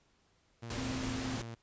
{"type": "tone with pitch glide", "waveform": "sawtooth", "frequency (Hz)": [116.54, 115.2], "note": ["A#2", "A#2"], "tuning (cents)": [0, -20], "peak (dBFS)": -38, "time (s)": [0.62, 1.55], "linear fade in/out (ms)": 10, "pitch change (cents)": -20, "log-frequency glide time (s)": [0.86, 1.27]}
{"type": "noise", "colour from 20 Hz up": "pink", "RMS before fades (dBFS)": -40, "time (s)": [0.7, 1.42], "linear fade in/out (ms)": 2}
{"type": "tone with vibrato", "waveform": "sine", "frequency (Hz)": 260, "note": "C4", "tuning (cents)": -11, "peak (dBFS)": -37, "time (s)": [0.77, 1.37], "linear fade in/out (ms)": 10, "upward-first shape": "triangle", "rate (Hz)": 7.3, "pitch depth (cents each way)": 11}
{"effects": ["pink hiss -71 dBFS RMS until 1.62 s", "resampled to 16000 Hz"]}